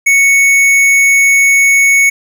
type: tone with hard clipping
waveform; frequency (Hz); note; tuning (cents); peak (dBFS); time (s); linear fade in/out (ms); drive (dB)
sine; 2217; C#7; 0; -7; 0.06-2.1; 10; 12
effects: none